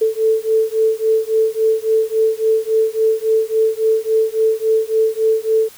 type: beating tone pair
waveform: sine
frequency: 439.9 / 443.5 Hz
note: A4 / A4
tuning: 0 / +14 cents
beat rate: 3.6 Hz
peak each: -16 dBFS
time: 0.01-5.69 s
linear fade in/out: 10 ms
effects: white hiss -42 dBFS RMS until 5.77 s